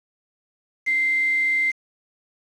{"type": "tone with quantisation", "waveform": "sine", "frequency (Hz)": 2086, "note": "C7", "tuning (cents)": -6, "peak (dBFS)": -18, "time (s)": [0.86, 1.72], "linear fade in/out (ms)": 20, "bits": 6, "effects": ["low-pass 6000 Hz 12 dB/octave"]}